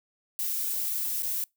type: noise with dropouts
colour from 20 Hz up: violet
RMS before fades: -30 dBFS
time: 0.39-1.44 s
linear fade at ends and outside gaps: 0 ms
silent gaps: 1.222-1.231 s
effects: noise-tail reverb RT60 0.2 s tail -26 dB re dry